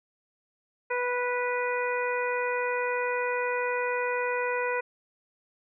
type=harmonic tone; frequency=491.9 Hz; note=B4; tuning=7 cents flat; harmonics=1 / 2 / 3 / 4 / 5; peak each=-29 / -32 / -34 / -35 / -36 dBFS; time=0.9-4.81 s; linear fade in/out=10 ms; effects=none